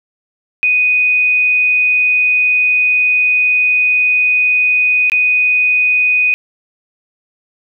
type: tone with dropouts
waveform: sine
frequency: 2489 Hz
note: D#7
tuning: in tune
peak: -9 dBFS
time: 0.63-6.34 s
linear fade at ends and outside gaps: 0 ms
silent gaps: 5.098-5.119 s
effects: none